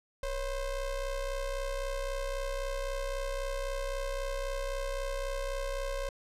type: ring-modulated tone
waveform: square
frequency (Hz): 259.1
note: C4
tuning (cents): -17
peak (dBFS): -30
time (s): 0.23-6.09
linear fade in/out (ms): 2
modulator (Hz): 291
effects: low-pass 11000 Hz 12 dB/octave